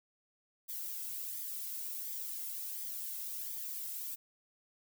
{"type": "noise with flanger", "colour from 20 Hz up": "violet", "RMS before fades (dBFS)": -41, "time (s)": [0.68, 4.16], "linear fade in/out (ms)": 20, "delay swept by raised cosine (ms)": [0.72, 1.72], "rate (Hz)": 1.4, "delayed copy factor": -0.55, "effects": []}